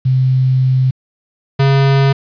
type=tone pair in turn; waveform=sine / square; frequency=130 / 137.1 Hz; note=C3 / C#3; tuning=-11 / -19 cents; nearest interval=minor second; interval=92 cents; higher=second; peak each=-9 dBFS; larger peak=neither; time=0.05-0.91 / 1.59-2.13 s; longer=first; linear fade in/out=10 ms; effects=resampled to 11025 Hz + 7-bit